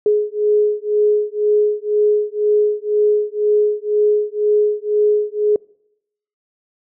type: beating tone pair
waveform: sine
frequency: 418.8 / 420.8 Hz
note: G#4 / G#4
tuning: +15 / +23 cents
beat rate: 2 Hz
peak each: -16 dBFS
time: 0.06-5.56 s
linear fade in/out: 2 ms
effects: noise-tail reverb RT60 0.8 s tail -26 dB re dry